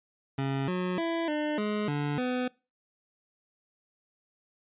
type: tone with pitch steps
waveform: 25% pulse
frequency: 136.4 / 181.8 / 332.7 / 300.7 / 210.1 / 145.9 / 251 Hz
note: C#3 / F#3 / E4 / D4 / G#3 / D3 / B3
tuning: -28 / -30 / +16 / +41 / +20 / -11 / +28 cents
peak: -24 dBFS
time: 0.38-2.48 s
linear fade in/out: 5 ms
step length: 300 ms
effects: noise-tail reverb RT60 0.3 s tail -24 dB re dry + resampled to 8000 Hz